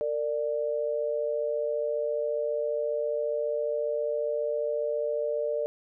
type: tone pair together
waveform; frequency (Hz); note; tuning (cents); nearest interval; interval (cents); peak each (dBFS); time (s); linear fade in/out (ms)
sine; 456.3 / 591; A#4 / D5; -37 / +11; major third; 448; -30 / -28; 0.01-5.66; 0
effects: none